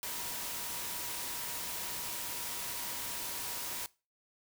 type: tone in noise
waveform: sine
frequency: 957 Hz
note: A#5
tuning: 45 cents sharp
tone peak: -50 dBFS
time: 0.03-3.86 s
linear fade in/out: 0 ms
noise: white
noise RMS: -39 dBFS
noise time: 0.03-3.86 s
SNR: -14 dB
effects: noise-tail reverb RT60 0.3 s tail -21 dB re dry